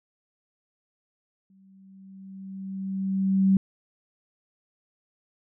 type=tone with exponential growth; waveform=sine; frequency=192.4 Hz; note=G3; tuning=32 cents flat; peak=-15 dBFS; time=1.5-3.57 s; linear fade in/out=2 ms; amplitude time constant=450 ms; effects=none